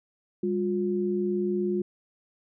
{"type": "tone pair together", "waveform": "sine", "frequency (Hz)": [200.2, 356.7], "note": ["G3", "F4"], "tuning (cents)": [37, 37], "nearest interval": "minor seventh", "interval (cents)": 1000, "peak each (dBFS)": [-28, -26], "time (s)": [0.43, 1.82], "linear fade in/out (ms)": 5, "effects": []}